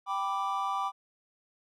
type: chord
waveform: triangle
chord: G major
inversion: none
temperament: equal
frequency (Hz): 784 / 987.8 / 1174.7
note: G5 / B5 / D6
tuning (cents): 0 / 0 / 0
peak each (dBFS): -32 / -33 / -30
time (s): 0.06-0.92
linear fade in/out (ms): 50
effects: none